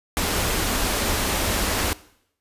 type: band-stop noise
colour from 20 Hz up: pink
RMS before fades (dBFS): -23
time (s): 0.17-1.93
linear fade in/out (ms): 0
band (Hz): 110 to 160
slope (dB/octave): 96
effects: noise-tail reverb RT60 0.7 s tail -19 dB re dry + resampled to 32000 Hz